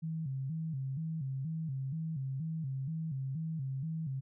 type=tone with vibrato; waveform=sine; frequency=146.83 Hz; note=D3; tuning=in tune; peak=-34 dBFS; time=0.02-4.21 s; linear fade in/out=20 ms; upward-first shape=square; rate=2.1 Hz; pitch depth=160 cents each way; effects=none